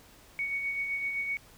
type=tone with tremolo; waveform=sine; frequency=2231 Hz; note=C#7; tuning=11 cents sharp; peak=-28 dBFS; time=0.39-1.37 s; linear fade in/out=0 ms; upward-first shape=sine; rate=7.8 Hz; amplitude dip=40%; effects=pink hiss -56 dBFS RMS until 1.57 s